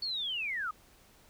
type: linear sweep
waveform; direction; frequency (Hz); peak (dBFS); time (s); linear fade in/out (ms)
sine; down; 4487 to 1200; -32; 0.02-0.71; 5
effects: pink hiss -61 dBFS RMS until 1.29 s